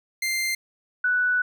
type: tone pair in turn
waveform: sawtooth / sine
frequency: 2093 / 1482.8 Hz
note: C7 / F#6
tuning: 0 / +3 cents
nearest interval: tritone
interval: 597 cents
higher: first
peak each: -20 / -19 dBFS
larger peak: second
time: 0.22-0.55 / 1.04-1.42 s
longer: second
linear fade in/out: 5 ms
effects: none